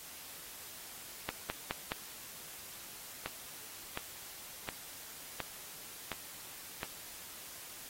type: two click trains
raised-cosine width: 0.3 ms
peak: -18 / -20 dBFS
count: 4 / 6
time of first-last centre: 1.29-1.919 / 3.26-6.831 s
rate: 4.77 / 1.4 Hz
effects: white hiss -49 dBFS RMS until 7.89 s + AAC 48 kbps